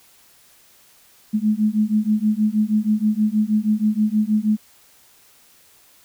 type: beating tone pair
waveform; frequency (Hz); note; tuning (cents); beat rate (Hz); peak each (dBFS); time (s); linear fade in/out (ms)
sine; 210.5 / 216.8; G#3 / A3; +24 / -25; 6.3; -19; 1.33-4.57; 20
effects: white hiss -53 dBFS RMS until 6.04 s